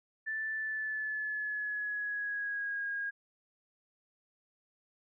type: tone with pitch glide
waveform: sine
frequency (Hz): 1760 to 1632.7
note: A6 to G#6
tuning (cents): 0 to -30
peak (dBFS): -33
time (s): 0.26-3.11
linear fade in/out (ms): 20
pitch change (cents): -130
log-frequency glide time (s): 0.54-2.86
effects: none